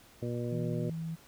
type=harmonic tone; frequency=120 Hz; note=B2; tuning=49 cents flat; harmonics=1 / 2 / 3 / 4 / 5; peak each=-35 / -38 / -39 / -41 / -43 dBFS; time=0.22-0.9 s; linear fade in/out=5 ms
type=tone; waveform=sine; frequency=163.1 Hz; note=E3; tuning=18 cents flat; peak=-34 dBFS; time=0.51-1.16 s; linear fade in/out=20 ms
effects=pink hiss -58 dBFS RMS until 1.27 s